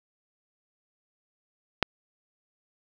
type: click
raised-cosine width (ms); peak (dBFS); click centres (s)
0.3; -4; 1.827
effects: none